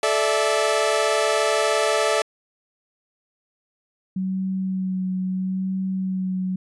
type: chord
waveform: sawtooth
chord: A suspended fourth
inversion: none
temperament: equal with one note detuned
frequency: 433.9 / 587.3 / 659.3 Hz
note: A4 / D5 / E5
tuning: -24 / 0 / 0 cents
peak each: -19 dBFS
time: 0.03-2.22 s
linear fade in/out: 2 ms
type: tone with vibrato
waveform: sine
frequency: 187.6 Hz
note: F#3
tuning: 24 cents sharp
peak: -22 dBFS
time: 4.16-6.56 s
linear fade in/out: 5 ms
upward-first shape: sine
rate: 0.76 Hz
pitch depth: 17 cents each way
effects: resampled to 24000 Hz